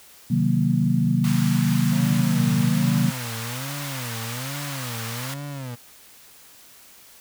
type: chord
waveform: sine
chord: C half-diminished seventh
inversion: none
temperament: equal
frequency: 130.81 / 155.56 / 185 / 233.1 Hz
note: C3 / Eb3 / Gb3 / Bb3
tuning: 0 / 0 / 0 / 0 cents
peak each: -23 dBFS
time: 0.3-3.11 s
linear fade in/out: 10 ms
type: high-pass noise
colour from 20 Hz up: pink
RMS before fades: -34 dBFS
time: 1.24-5.34 s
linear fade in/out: 2 ms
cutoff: 910 Hz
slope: 24 dB/octave
type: tone with vibrato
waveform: 35% pulse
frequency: 127.9 Hz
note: C3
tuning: 39 cents flat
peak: -29 dBFS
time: 1.91-5.76 s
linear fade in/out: 20 ms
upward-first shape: sine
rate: 1.2 Hz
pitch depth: 210 cents each way
effects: white hiss -49 dBFS RMS until 7.2 s

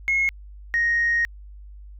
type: tone pair in turn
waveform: sine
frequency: 2166 / 1869 Hz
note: C#7 / A#6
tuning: -41 / +4 cents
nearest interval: minor third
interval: 255 cents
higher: first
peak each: -17 dBFS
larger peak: neither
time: 0.08-0.29 / 0.74-1.25 s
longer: second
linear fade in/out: 0 ms
effects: tanh soft clip ceiling -14 dBFS + added 50 Hz sine -39 dBFS peak until 1.99 s

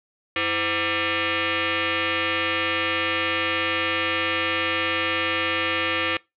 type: tone with frequency modulation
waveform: sine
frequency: 329.6 Hz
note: E4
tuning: in tune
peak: -21 dBFS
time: 0.36-6.17 s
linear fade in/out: 2 ms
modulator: 422 Hz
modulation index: 6.7
effects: noise-tail reverb RT60 0.2 s tail -22 dB re dry

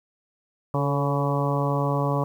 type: harmonic tone with a mistuned harmonic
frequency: 141.3 Hz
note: C#3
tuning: 34 cents sharp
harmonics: 1 / 2 / 3 / 4 / 5 / 6 / 7 / 8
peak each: -24 / -30 / -31 / -29 / -34 / -34 / -31 / -32 dBFS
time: 0.74-2.24 s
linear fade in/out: 2 ms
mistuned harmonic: 3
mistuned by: +38 cents
effects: 9-bit

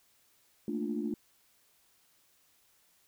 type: chord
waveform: sine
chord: Bb major seventh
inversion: third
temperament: equal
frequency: 220 / 233.1 / 293.7 / 349.2 Hz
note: A3 / Bb3 / D4 / F4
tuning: 0 / 0 / 0 / 0 cents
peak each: -35 / -39 / -36 / -38 dBFS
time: 0.68-1.14 s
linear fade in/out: 2 ms
effects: tanh soft clip ceiling -21 dBFS + white hiss -68 dBFS RMS until 3.07 s

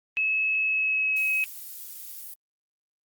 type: tone with pitch glide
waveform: sine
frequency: 2586 to 2555 Hz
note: E7 to D#7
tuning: -34 to +45 cents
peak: -22 dBFS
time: 0.17-1.44 s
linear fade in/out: 0 ms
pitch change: -21 cents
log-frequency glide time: 0.62-1.3 s
type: noise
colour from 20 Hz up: violet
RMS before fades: -40 dBFS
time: 1.16-2.34 s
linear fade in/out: 5 ms
effects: Opus 32 kbps

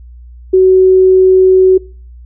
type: tone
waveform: sine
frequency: 374.6 Hz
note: F#4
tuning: 21 cents sharp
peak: -3 dBFS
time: 0.53-1.78 s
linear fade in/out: 10 ms
effects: noise-tail reverb RT60 0.4 s tail -24 dB re dry + added 60 Hz sine -31 dBFS peak until 2.25 s

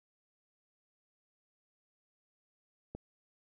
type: click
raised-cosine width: 2 ms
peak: -28 dBFS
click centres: 2.95 s
effects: none

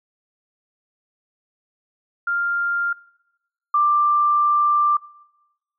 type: tone pair in turn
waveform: sine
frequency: 1396.9 / 1182.1 Hz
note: F6 / D6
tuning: 0 / +11 cents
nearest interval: minor third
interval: 289 cents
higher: first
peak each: -19 / -14 dBFS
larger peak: second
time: 2.27-2.93 / 3.74-4.97 s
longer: second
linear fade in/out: 5 ms
effects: noise-tail reverb RT60 1.0 s tail -23 dB re dry

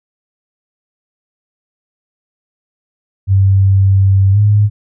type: tone with pitch glide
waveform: sine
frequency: 97.1 to 104.07 Hz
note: G2 to G#2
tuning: -16 to +4 cents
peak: -6 dBFS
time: 3.27-4.7 s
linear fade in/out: 50 ms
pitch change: +120 cents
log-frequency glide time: 4.32-4.38 s
effects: none

